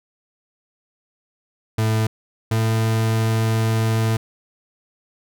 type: tone pair in turn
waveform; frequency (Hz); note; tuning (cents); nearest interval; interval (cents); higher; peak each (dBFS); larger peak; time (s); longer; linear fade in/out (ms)
40% pulse; 110 / 111.6; A2 / A2; 0 / +25; unison; 25; second; -16; neither; 1.78-2.07 / 2.51-4.17; second; 5
effects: none